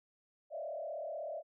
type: tone with frequency modulation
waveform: sine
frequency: 624 Hz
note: D#5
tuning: 5 cents sharp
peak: -38 dBFS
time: 0.5-1.43 s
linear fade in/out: 50 ms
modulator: 36.2 Hz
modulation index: 1.6
effects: none